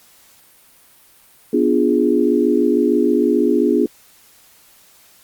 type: chord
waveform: sine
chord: B diminished seventh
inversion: none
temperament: equal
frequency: 246.9 / 293.7 / 349.2 / 415.3 Hz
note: B3 / D4 / F4 / Ab4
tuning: 0 / 0 / 0 / 0 cents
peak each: -18 dBFS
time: 1.53-3.86 s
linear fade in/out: 5 ms
effects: white hiss -50 dBFS RMS until 5.23 s + Opus 48 kbps